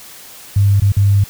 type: tone with dropouts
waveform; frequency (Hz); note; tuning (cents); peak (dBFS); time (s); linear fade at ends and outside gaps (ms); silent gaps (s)
sine; 100; G2; +35; -8; 0.56-1.24; 5; 0.8-0.819 / 0.921-0.967
effects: white hiss -37 dBFS RMS until 1.29 s